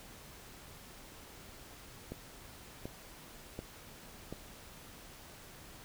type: click train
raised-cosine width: 2 ms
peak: -27 dBFS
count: 4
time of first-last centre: 2.12-4.326 s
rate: 1.36 Hz
effects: pink hiss -53 dBFS RMS until 5.84 s